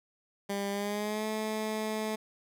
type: tone with pitch glide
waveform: 15% pulse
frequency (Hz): 199.9 to 216.7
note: G3 to A3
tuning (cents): +34 to -26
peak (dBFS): -25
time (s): 0.49-2.16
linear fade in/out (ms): 10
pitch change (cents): +140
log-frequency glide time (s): 0.71-1.26
effects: none